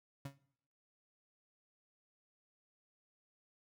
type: tone with exponential decay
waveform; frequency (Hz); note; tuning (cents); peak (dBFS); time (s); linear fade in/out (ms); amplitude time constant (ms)
35% pulse; 138.59; C#3; 0; -38; 0.25-0.38; 5; 27
effects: noise-tail reverb RT60 0.7 s tail -20 dB re dry